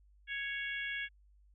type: harmonic tone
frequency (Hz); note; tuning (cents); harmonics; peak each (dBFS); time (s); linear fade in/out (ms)
554.4; C#5; 0; 3 / 4 / 5 / 6; -39 / -40 / -45 / -46; 0.27-1.09; 50
effects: added 50 Hz sine -61 dBFS peak until 1.54 s